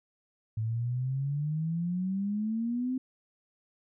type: exponential sweep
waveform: sine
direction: up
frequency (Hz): 108.3 to 261.6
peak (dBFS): -28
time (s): 0.57-2.98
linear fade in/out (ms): 5
effects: none